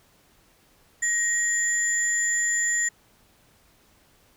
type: tone pair together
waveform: sine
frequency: 1884 / 7113 Hz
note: A#6 / A8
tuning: +18 / +18 cents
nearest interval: octave + major seventh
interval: 2300 cents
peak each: -23 / -23 dBFS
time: 1.02-2.89 s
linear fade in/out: 10 ms
effects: tanh soft clip ceiling -16 dBFS + pink hiss -60 dBFS RMS until 4.36 s